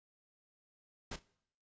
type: noise with echo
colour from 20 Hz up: pink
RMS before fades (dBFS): -42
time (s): 1.11-1.16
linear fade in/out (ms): 5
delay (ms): 32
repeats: 2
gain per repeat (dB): -15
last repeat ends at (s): 1.224
effects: noise-tail reverb RT60 0.7 s tail -22 dB re dry + resampled to 16000 Hz